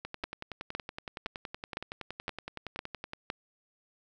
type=two click trains; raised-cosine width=0.3 ms; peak=-22 / -17 dBFS; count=34 / 7; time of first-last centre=0.05-3.134 / 0.24-3.301 s; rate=10.7 / 1.96 Hz; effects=none